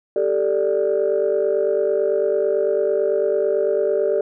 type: chord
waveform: sine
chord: G suspended second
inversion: none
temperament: just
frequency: 392 / 441 / 588 Hz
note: G4 / A4 / D5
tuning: 0 / +4 / +2 cents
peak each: -20 dBFS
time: 0.16-4.21 s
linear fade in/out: 2 ms
effects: tanh soft clip ceiling -10 dBFS